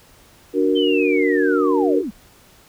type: chord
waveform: sine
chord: D augmented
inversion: none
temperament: equal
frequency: 293.7 / 370 / 466.2 Hz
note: D4 / F#4 / A#4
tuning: 0 / 0 / 0 cents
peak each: -19 dBFS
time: 0.53-2.03 s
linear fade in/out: 50 ms
type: linear sweep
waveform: sine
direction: down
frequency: 3136 to 177.8 Hz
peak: -23 dBFS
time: 0.75-2.11 s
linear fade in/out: 20 ms
effects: pink hiss -50 dBFS RMS until 2.68 s